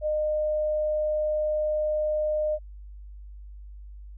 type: tone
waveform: sine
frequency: 610 Hz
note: D#5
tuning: 34 cents flat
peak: -23 dBFS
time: 0.01-2.59 s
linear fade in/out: 50 ms
effects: added 50 Hz sine -40 dBFS peak until 4.17 s